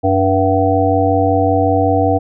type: harmonic tone with a mistuned harmonic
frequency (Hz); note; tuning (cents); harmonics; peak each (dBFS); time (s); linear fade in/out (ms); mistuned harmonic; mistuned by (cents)
96.4; G2; -28; 1 / 3 / 5 / 7 / 8; -17 / -17 / -17 / -17 / -17; 0.03-2.19; 20; 8; -25
effects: none